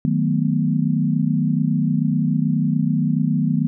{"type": "chord", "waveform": "sine", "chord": "B dominant seventh", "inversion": "first", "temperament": "equal", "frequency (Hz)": [155.56, 185, 220, 246.9], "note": ["D#3", "F#3", "A3", "B3"], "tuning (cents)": [0, 0, 0, 0], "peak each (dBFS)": [-20, -23, -23, -22], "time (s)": [0.05, 3.67], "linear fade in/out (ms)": 0, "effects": []}